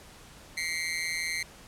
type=tone with amplitude modulation; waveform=sawtooth; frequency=2092 Hz; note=C7; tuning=1 cent flat; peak=-22 dBFS; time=0.57-1.43 s; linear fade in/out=5 ms; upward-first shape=sine; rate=165 Hz; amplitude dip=100%; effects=pink hiss -51 dBFS RMS until 1.67 s + low-pass 11000 Hz 12 dB/octave